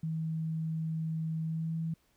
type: tone with pitch glide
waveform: sine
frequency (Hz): 160.3 to 162.82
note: E3 to E3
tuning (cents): -48 to -21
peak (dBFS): -31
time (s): 0.03-1.94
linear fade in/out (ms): 5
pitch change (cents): +27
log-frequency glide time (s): 1.44-1.75
effects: pink hiss -71 dBFS RMS until 2.16 s